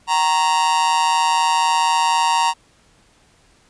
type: tone with amplitude modulation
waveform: 45% pulse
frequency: 932.3 Hz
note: A#5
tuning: in tune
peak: -11 dBFS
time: 0.07-2.54 s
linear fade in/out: 50 ms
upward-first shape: sine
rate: 164 Hz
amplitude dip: 80%
effects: pink hiss -55 dBFS RMS until 3.69 s + resampled to 22050 Hz